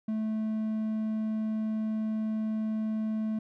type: tone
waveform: triangle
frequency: 217.9 Hz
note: A3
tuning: 17 cents flat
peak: -26 dBFS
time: 0.08-3.39 s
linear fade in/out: 5 ms
effects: none